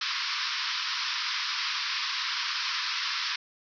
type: band-pass noise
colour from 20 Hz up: white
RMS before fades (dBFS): -31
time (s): 0.01-3.36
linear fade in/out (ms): 5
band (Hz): 970 to 5500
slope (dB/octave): 96
effects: none